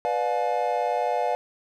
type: chord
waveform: triangle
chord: B diminished seventh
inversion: none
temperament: just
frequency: 493.9 / 592.7 / 711.2 / 853.4 Hz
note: B4 / D5 / F5 / Ab5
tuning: 0 / +16 / +31 / +47 cents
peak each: -27 / -27 / -24 / -27 dBFS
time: 0.05-1.35 s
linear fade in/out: 0 ms
effects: none